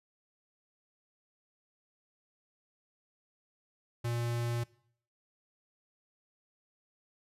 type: tone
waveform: square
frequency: 118.6 Hz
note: A#2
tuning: 30 cents sharp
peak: -32 dBFS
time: 4.04-4.64 s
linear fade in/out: 10 ms
effects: noise-tail reverb RT60 0.6 s tail -21 dB re dry + resampled to 32000 Hz